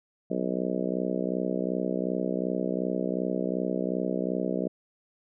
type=harmonic tone; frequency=62.7 Hz; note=B1; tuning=27 cents sharp; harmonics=3 / 4 / 5 / 6 / 7 / 8 / 9 / 10; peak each=-32 / -33 / -34 / -35 / -35 / -36 / -37 / -37 dBFS; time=0.3-4.68 s; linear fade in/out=10 ms; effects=none